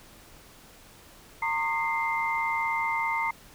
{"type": "tone cluster", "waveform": "sine", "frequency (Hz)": [917, 1082, 1219, 2093], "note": ["A#5", "C#6", "D#6", "C7"], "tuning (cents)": [-29, -42, -36, 0], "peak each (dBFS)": [-28, -36, -37, -29], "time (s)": [1.42, 3.31], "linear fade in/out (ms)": 5, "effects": ["pink hiss -52 dBFS RMS until 3.54 s"]}